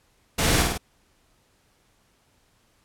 pink noise with echo, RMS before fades -22 dBFS, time 0.38-0.63 s, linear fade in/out 10 ms, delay 50 ms, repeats 3, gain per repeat -3 dB, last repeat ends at 0.78 s, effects pink hiss -64 dBFS RMS until 2.84 s + low-pass 12000 Hz 12 dB/octave

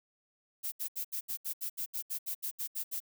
violet noise bursts, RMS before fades -36 dBFS, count 15, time 0.63-3.003 s, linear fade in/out 20 ms, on 91 ms, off 72 ms, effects none

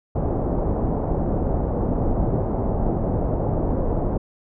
pink low-pass noise, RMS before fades -22 dBFS, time 0.15-4.18 s, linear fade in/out 10 ms, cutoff 760 Hz, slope 24 dB/octave, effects none

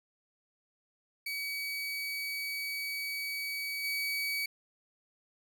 30% pulse tone with level steps, 2270 Hz, C#7, 41 cents sharp, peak -32 / -29 dBFS, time 1.26-4.46 s, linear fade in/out 5 ms, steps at 3.83 s, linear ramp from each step 20 ms, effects none

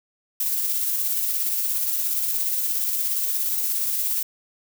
violet noise with tremolo, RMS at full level -23 dBFS, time 0.4-4.23 s, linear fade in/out 5 ms, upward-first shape square, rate 17 Hz, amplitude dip 25%, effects none

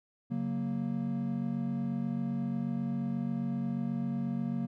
triangle chord, F# major, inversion second, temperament equal, 138.59 / 185 / 233.1 Hz, C#3 / F#3 / A#3, 0 / 0 / 0 cents, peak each -35 / -34 / -31 dBFS, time 0.3-4.67 s, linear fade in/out 20 ms, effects none

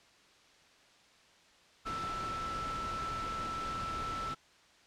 sine tone in noise, 1326 Hz, E6, 10 cents sharp, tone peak -36 dBFS, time 1.85-4.35 s, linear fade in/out 20 ms, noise pink, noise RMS -42 dBFS, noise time 1.85-4.35 s, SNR +3 dB, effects white hiss -62 dBFS RMS until 4.86 s + low-pass 5000 Hz 12 dB/octave

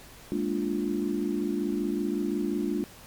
sine chord, Bb dominant seventh, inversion third, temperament equal, 207.7 / 233.1 / 293.7 / 349.2 Hz, Ab3 / Bb3 / D4 / F4, 0 / 0 / 0 / 0 cents, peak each -31 / -34 / -30 / -31 dBFS, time 0.32-2.84 s, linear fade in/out 0 ms, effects pink hiss -49 dBFS RMS until 3.06 s + MP3 96 kbps

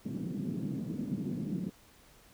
white band-pass noise, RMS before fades -36 dBFS, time 0.05-1.7 s, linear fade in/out 5 ms, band 150 to 250 Hz, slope 24 dB/octave, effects pink hiss -60 dBFS RMS until 2.33 s

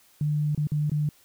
sine tone with dropouts, 149.4 Hz, D3, 30 cents sharp, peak -22 dBFS, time 0.21-1.09 s, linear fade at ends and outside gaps 2 ms, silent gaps 0.549-0.576 / 0.671-0.718 / 0.897-0.917 s, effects white hiss -59 dBFS RMS until 1.24 s

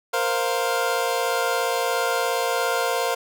25% pulse chord, Bb suspended second, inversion none, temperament equal, 466.2 / 523.3 / 698.5 Hz, Bb4 / C5 / F5, 0 / 0 / 0 cents, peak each -22 / -22 / -22 dBFS, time 0.13-3.15 s, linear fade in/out 10 ms, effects none

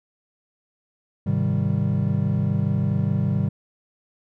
triangle chord, Ab major seventh, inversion none, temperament equal, 103.83 / 130.81 / 155.56 / 196 Hz, Ab2 / C3 / Eb3 / G3, 0 / 0 / 0 / 0 cents, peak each -23 dBFS, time 1.26-3.49 s, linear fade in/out 10 ms, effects none

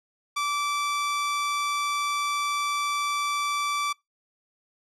sawtooth tone, 1162 Hz, D6, 19 cents flat, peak -21 dBFS, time 0.36-3.93 s, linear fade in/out 10 ms, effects noise-tail reverb RT60 0.2 s tail -25 dB re dry + low-pass 9000 Hz 12 dB/octave

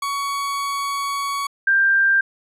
40% pulse / sine tone pair in turn, 1121 / 1585.3 Hz, C#6 / G6, +19 / +19 cents, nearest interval tritone, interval 600 cents, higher second, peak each -21 / -13 dBFS, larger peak second, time 0.02-1.47 / 1.67-2.21 s, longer first, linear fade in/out 5 ms, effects resampled to 32000 Hz

